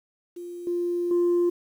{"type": "tone with level steps", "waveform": "sine", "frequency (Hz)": 349.2, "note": "F4", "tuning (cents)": 0, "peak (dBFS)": [-34, -23, -17], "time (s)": [0.36, 1.5], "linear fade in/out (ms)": 10, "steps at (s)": [0.67, 1.11], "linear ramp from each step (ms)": 2, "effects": ["tanh soft clip ceiling -17 dBFS", "9-bit"]}